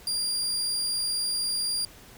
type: tone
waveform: 30% pulse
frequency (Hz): 4786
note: D8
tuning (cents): +32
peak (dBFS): -23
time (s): 0.07-1.85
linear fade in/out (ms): 2
effects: pink hiss -50 dBFS RMS until 2.17 s